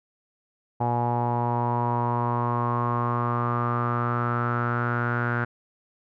sawtooth tone with low-pass filter sweep, 119.8 Hz, A#2, 48 cents sharp, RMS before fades -25 dBFS, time 0.8-5.45 s, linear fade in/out 10 ms, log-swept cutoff 840 to 1500 Hz, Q 7.8, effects none

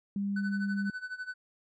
sine tone, 200 Hz, G3, 35 cents sharp, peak -29 dBFS, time 0.16-0.9 s, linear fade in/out 2 ms
triangle tone with tremolo, 1500 Hz, F#6, 23 cents sharp, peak -32 dBFS, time 0.36-1.34 s, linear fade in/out 5 ms, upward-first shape sine, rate 12 Hz, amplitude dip 85%
effects resampled to 16000 Hz

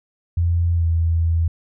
sine tone with pitch glide, 85.4 to 82.87 Hz, F2 to E2, -38 to +10 cents, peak -15 dBFS, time 0.37-1.48 s, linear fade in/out 5 ms, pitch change -52 cents, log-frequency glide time 0.75-0.85 s, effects none

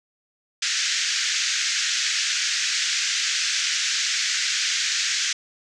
white band-pass noise, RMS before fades -24 dBFS, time 0.62-5.33 s, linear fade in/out 5 ms, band 1500 to 6900 Hz, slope 48 dB/octave, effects none

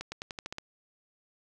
accelerating click train, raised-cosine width 0.2 ms, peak -20 dBFS, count 8, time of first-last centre 0.01-0.584 s, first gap 110 ms, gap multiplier 0.9, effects none

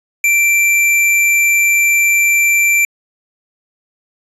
square tone, 2349 Hz, D7, in tune, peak -10 dBFS, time 0.24-2.85 s, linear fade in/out 2 ms, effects resampled to 32000 Hz

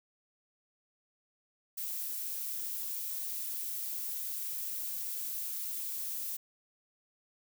violet noise with amplitude modulation, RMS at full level -36 dBFS, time 1.77-6.37 s, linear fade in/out 10 ms, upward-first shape sine, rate 280 Hz, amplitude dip 35%, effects none

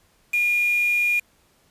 sine tone with quantisation, 2425 Hz, D#7, 45 cents flat, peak -18 dBFS, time 0.33-1.2 s, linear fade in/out 10 ms, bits 5, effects pink hiss -61 dBFS RMS until 1.7 s + resampled to 32000 Hz

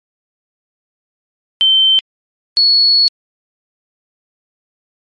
sine tone pair in turn, 3100 / 4384 Hz, G7 / C#8, -20 / -20 cents, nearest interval tritone, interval 600 cents, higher second, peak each -7 dBFS, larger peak neither, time 1.61-1.99 / 2.57-3.08 s, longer second, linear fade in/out 0 ms, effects MP3 48 kbps

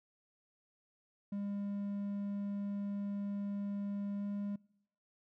triangle tone with pitch glide, 201.6 to 202.8 Hz, G3 to G#3, +49 to -41 cents, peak -34 dBFS, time 1.32-4.56 s, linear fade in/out 5 ms, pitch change +10 cents, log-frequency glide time 4.17-4.25 s, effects noise-tail reverb RT60 0.8 s tail -25 dB re dry

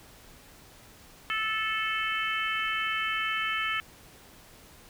harmonic tone, 437.7 Hz, A4, 9 cents flat, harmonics 3 / 4 / 5 / 6 / 7, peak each -32 / -33 / -34 / -35 / -35 dBFS, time 1.3-3.8 s, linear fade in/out 0 ms, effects pink hiss -53 dBFS RMS until 4.89 s

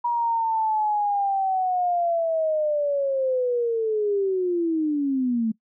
sine linear sweep, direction down, 960 to 216.8 Hz, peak -20 dBFS, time 0.04-5.52 s, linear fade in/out 10 ms, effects noise-tail reverb RT60 0.1 s tail -21 dB re dry

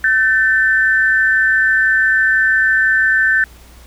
sine tone pair together, 1530 / 1776 Hz, G6 / A6, -42 / +16 cents, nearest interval minor third, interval 258 cents, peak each -13 dBFS, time 0.04-3.44 s, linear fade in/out 2 ms, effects added 60 Hz sine -40 dBFS peak until 3.86 s + pink hiss -45 dBFS RMS until 3.86 s

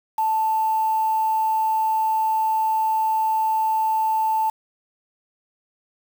sine tone with quantisation, 880 Hz, A5, in tune, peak -18 dBFS, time 0.18-4.5 s, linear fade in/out 5 ms, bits 6, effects none

